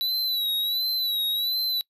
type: tone with vibrato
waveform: square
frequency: 3931 Hz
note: B7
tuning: 9 cents flat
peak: -24 dBFS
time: 0.01-1.81 s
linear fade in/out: 0 ms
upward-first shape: sine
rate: 1.4 Hz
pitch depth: 69 cents each way
effects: noise-tail reverb RT60 0.1 s tail -23 dB re dry